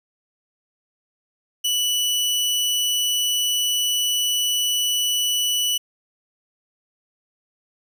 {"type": "tone", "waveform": "sawtooth", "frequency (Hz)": 2960, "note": "F#7", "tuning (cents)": 0, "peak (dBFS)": -16, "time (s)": [1.64, 5.78], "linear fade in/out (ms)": 10, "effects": []}